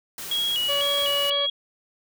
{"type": "noise", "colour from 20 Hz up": "white", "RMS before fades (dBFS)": -35, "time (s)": [0.18, 1.3], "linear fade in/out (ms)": 2}
{"type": "tone with vibrato", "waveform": "sine", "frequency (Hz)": 3101, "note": "G7", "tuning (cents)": -19, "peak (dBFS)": -22, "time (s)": [0.31, 1.5], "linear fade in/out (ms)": 5, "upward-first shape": "square", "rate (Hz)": 2, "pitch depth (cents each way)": 110}
{"type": "harmonic tone", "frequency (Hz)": 568, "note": "C#5", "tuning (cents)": 42, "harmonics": [1, 2, 3, 4, 5, 6, 7, 8], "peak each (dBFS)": [-27, -32, -40, -38, -45, -42, -44, -44], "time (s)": [0.68, 1.47], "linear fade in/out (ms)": 20}
{"effects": []}